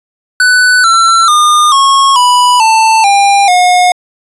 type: tone with pitch steps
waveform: square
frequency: 1494 / 1346.5 / 1213.5 / 1093.7 / 985.7 / 888.3 / 800.6 / 721.6 Hz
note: F#6 / E6 / D#6 / C#6 / B5 / A5 / G5 / F#5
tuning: +16 / +36 / -44 / -24 / -4 / +16 / +36 / -44 cents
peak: -5 dBFS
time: 0.4-3.92 s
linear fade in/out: 2 ms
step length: 440 ms
effects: resampled to 24000 Hz